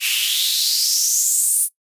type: noise with high-pass filter sweep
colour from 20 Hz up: white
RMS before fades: -18 dBFS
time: 0-1.69 s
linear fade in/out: 50 ms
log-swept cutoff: 2500 to 10000 Hz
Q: 5.2
effects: noise-tail reverb RT60 0.1 s tail -18 dB re dry + resampled to 32000 Hz